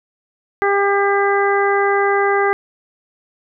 harmonic tone, 400 Hz, G4, 35 cents sharp, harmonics 1 / 2 / 3 / 4 / 5, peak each -16 / -19 / -21 / -22 / -23 dBFS, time 0.62-2.53 s, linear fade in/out 0 ms, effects none

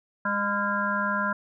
harmonic tone with a mistuned harmonic, 203.6 Hz, G#3, 34 cents flat, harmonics 1 / 3 / 5 / 7 / 8, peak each -31 / -34 / -29 / -28 / -31 dBFS, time 0.25-1.33 s, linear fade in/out 5 ms, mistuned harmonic 7, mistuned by -44 cents, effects none

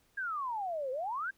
sine exponential two-way sweep, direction down then up, 1647 to 500 to 1647 Hz, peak -33 dBFS, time 0.17-1.31 s, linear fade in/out 10 ms, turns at 0.91 s, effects pink hiss -70 dBFS RMS until 1.37 s

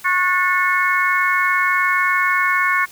harmonic tone with a mistuned harmonic, 364.9 Hz, F#4, 24 cents flat, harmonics 3 / 4 / 5 / 6, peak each -19 / -21 / -20 / -20 dBFS, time 0.04-2.86 s, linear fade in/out 20 ms, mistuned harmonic 5, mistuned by -46 cents, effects white hiss -43 dBFS RMS until 2.91 s

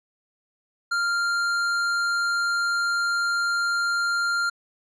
sine tone with hard clipping, 1394 Hz, F6, 4 cents flat, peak -23 dBFS, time 0.91-4.5 s, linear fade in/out 10 ms, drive 17 dB, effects low-pass 7000 Hz 12 dB/octave

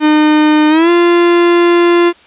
45% pulse tone with pitch glide, 304.7 to 346 Hz, D#4 to F4, -36 to -16 cents, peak -6 dBFS, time 0-2.13 s, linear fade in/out 50 ms, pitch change +220 cents, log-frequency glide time 0.69-0.9 s, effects white hiss -43 dBFS RMS until 2.26 s + resampled to 8000 Hz

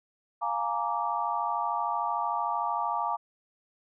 sine chord, Bb dominant seventh, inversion second, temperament just, 699.2 / 839.1 / 932.3 / 1165.4 Hz, F5 / Ab5 / Bb5 / D6, +2 / +18 / 0 / -14 cents, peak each -34 / -33 / -31 / -32 dBFS, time 0.41-3.17 s, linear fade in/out 20 ms, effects none

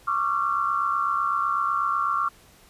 sine tone cluster, 1107 / 1175 / 1366 Hz, C#6 / D6 / F6, -3 / +1 / -39 cents, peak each -26 dBFS, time 0.07-2.29 s, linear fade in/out 10 ms, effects pink hiss -54 dBFS RMS until 2.69 s + resampled to 32000 Hz

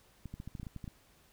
clicks, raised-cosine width 5 ms, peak -30 dBFS, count 11, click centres 0.257 / 0.34 / 0.401 / 0.476 / 0.552 / 0.598 / 0.631 / 0.668 / 0.763 / 0.842 / 0.878 s, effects pink hiss -65 dBFS RMS until 1.32 s

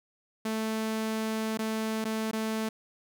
sawtooth tone with dropouts, 220 Hz, A3, in tune, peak -25 dBFS, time 0.45-2.69 s, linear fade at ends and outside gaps 5 ms, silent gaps 1.575-1.589 / 2.044-2.051 / 2.313-2.33 s, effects none

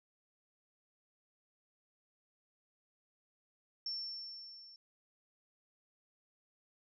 sine tone with level ramp, 5420 Hz, E8, 47 cents sharp, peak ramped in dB -36 to -54 dBFS, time 3.86-4.76 s, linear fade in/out 2 ms, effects none

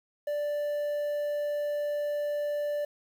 triangle tone with quantisation, 587 Hz, D5, 1 cent flat, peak -26 dBFS, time 0.27-2.85 s, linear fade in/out 5 ms, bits 9, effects none

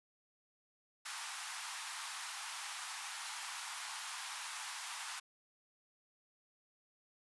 pink high-pass noise, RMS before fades -44 dBFS, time 1.05-5.2 s, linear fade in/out 10 ms, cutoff 830 Hz, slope 48 dB/octave, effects resampled to 24000 Hz

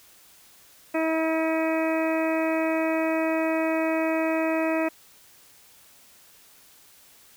harmonic tone with a mistuned harmonic, 321.4 Hz, E4, 44 cents flat, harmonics 1 / 2 / 3 / 4 / 5 / 6 / 7 / 8, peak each -25 / -26 / -34 / -36 / -39 / -36 / -39 / -35 dBFS, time 0.94-4.89 s, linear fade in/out 10 ms, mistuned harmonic 8, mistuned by -31 cents, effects white hiss -54 dBFS RMS until 7.36 s

